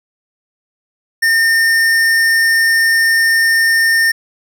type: tone with hard clipping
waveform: sine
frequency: 1816 Hz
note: A#6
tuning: 46 cents flat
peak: -11 dBFS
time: 1.22-4.12 s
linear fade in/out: 10 ms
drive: 14 dB
effects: none